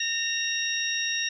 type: tone cluster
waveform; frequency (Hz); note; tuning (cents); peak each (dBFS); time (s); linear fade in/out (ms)
sine; 1834 / 2762 / 3773 / 5600; A#6 / F7 / A#7 / F8; -29 / -20 / +20 / +4; -31; 0-1.29; 5
effects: none